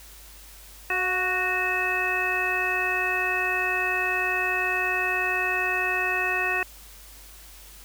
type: harmonic tone with a mistuned harmonic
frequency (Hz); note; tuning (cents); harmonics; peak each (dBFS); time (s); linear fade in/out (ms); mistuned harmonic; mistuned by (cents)
370; F#4; 0; 1 / 2 / 3 / 4 / 5 / 7; -33 / -32 / -33 / -32 / -27 / -27; 0.9-6.63; 2; 2; -40
effects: added 50 Hz sine -48 dBFS peak until 7.84 s + white hiss -48 dBFS RMS until 7.84 s